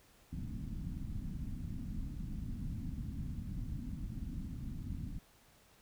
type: low-pass noise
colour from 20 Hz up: pink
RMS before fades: -41 dBFS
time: 0.32-5.19 s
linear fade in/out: 10 ms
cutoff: 270 Hz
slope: 48 dB/octave
effects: pink hiss -65 dBFS RMS until 5.81 s